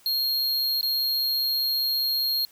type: tone with dropouts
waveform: square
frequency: 4245 Hz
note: C8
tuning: 24 cents sharp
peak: -23 dBFS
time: 0.06-2.45 s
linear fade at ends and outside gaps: 1 ms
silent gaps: 0.811-0.829 s
effects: white hiss -56 dBFS RMS until 2.51 s